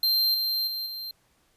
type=tone with level steps; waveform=square; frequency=4155 Hz; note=C8; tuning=13 cents flat; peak=-21 / -25 / -30 / -34 dBFS; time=0.03-1.11 s; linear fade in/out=2 ms; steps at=0.34 / 0.67 / 0.86 s; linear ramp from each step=5 ms; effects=pink hiss -66 dBFS RMS until 1.56 s + resampled to 32000 Hz